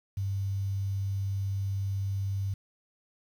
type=tone with quantisation; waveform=sine; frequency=98 Hz; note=G2; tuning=in tune; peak=-28 dBFS; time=0.17-2.54 s; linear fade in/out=5 ms; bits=9; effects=none